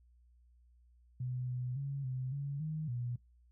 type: tone with pitch steps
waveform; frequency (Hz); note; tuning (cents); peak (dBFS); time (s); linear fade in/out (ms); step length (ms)
sine; 125.9 / 125.1 / 139 / 128.8 / 141 / 155.6 / 121.7; B2 / B2 / C#3 / C3 / C#3 / D#3 / B2; +34 / +23 / +5 / -27 / +30 / 0 / -25; -35; 1.2-3.16; 5; 280
effects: noise-tail reverb RT60 0.2 s tail -22 dB re dry + added 60 Hz sine -62 dBFS peak until 3.51 s